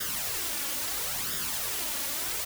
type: noise with flanger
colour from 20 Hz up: white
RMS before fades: -32 dBFS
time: 0-2.45 s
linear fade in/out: 10 ms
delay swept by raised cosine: 0.58 to 3.58 ms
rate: 0.74 Hz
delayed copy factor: +0.6
effects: none